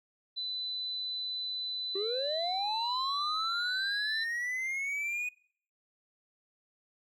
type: tone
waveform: sine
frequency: 4002 Hz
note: B7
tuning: 22 cents sharp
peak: -33 dBFS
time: 0.36-4.25 s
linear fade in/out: 20 ms
type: linear sweep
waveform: triangle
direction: up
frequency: 375.6 to 2489 Hz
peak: -30 dBFS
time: 1.95-5.29 s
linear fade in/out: 5 ms
effects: noise-tail reverb RT60 0.6 s tail -25 dB re dry